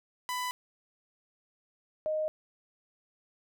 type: tone pair in turn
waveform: sawtooth / sine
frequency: 997 / 620.1 Hz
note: B5 / D#5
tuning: +16 / -6 cents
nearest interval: minor sixth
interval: 822 cents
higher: first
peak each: -28 dBFS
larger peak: neither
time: 0.29-0.51 / 2.06-2.28 s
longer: neither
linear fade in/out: 0 ms
effects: none